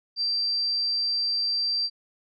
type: tone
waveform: sine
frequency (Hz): 4699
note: D8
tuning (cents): 0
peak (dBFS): -23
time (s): 0.16-1.9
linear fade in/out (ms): 50
effects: none